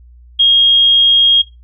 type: tone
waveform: sine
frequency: 3256 Hz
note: G#7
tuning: 35 cents flat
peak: -6 dBFS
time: 0.39-1.42 s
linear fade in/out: 10 ms
effects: noise-tail reverb RT60 0.2 s tail -17 dB re dry + added 60 Hz sine -38 dBFS peak until 1.63 s